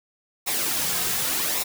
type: noise with flanger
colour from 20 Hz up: white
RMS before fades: -25 dBFS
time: 0.46-1.64 s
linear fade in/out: 20 ms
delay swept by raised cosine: 0.64 to 3.54 ms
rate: 0.87 Hz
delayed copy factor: -0.55
effects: none